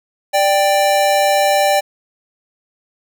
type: tone pair together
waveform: square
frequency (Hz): 589 / 786.2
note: D5 / G5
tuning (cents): +5 / +5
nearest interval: perfect fourth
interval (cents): 500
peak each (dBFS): -15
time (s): 0.33-1.81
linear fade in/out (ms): 20
effects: none